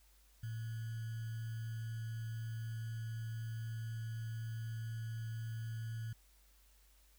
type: tone with sample-and-hold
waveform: sine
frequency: 113 Hz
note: A2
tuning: 47 cents sharp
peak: -39 dBFS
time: 0.43-6.13 s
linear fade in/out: 5 ms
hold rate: 1575 Hz
effects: added 50 Hz sine -65 dBFS peak until 7.18 s + white hiss -70 dBFS RMS until 7.18 s